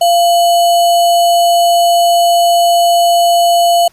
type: tone with sample-and-hold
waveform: sine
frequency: 690 Hz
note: F5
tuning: 21 cents flat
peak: -6 dBFS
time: 0.01-3.88 s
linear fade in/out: 5 ms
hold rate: 3675 Hz
effects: pink hiss -49 dBFS RMS until 3.92 s + resampled to 32000 Hz